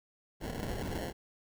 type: noise with sample-and-hold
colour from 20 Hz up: pink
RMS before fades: -37 dBFS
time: 0.4-1.13 s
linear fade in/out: 50 ms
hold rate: 1225 Hz
effects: none